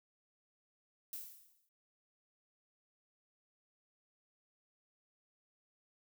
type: noise with exponential decay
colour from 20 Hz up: violet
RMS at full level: -42 dBFS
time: 1.13-1.69 s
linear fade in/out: 1 ms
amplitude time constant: 120 ms
effects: noise-tail reverb RT60 0.1 s tail -24 dB re dry